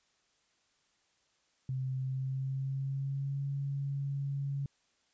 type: tone with pitch glide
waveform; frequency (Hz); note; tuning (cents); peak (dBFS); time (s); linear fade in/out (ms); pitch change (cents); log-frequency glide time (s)
sine; 130.81 to 139.39; C3 to C#3; 0 to +10; -32; 1.69-4.66; 2; +110; 1.98-3.44
effects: white hiss -73 dBFS RMS until 5.13 s + resampled to 16000 Hz